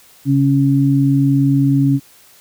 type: tone pair together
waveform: sine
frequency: 137.8 / 277.2 Hz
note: C#3 / C#4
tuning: -10 / 0 cents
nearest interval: octave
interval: 1210 cents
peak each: -13 dBFS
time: 0.25-2 s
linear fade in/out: 50 ms
effects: white hiss -47 dBFS RMS until 2.4 s